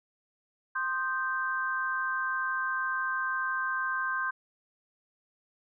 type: tone cluster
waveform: sine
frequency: 1051 / 1229 / 1563 Hz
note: C6 / D#6 / G6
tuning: +7 / -22 / -6 cents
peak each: -33 / -38 / -30 dBFS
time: 0.75-4.31 s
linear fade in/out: 10 ms
effects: none